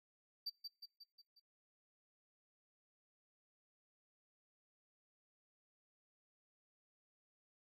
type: tone with echo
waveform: triangle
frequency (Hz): 4653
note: D8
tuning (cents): -17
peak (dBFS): -38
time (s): 0.46-0.5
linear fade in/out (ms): 10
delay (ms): 180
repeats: 5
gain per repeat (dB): -5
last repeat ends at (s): 1.4
effects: noise-tail reverb RT60 0.3 s tail -23 dB re dry